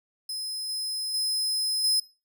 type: tone with level steps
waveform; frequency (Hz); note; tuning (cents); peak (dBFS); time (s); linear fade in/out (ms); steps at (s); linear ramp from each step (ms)
sawtooth; 5100; D#8; +42; -28 / -26 / -22 / -18; 0.29-2; 5; 0.69 / 1.14 / 1.84; 2
effects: noise-tail reverb RT60 0.3 s tail -20 dB re dry